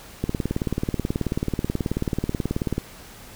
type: click train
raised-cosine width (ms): 3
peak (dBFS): -10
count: 48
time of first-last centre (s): 0.24-2.781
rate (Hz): 18.5
effects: pink hiss -44 dBFS RMS until 3.35 s